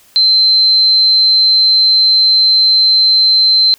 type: tone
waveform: sine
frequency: 4100 Hz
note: C8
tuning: 36 cents flat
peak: -6 dBFS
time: 0.16-3.74 s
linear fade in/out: 0 ms
effects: white hiss -47 dBFS RMS until 3.78 s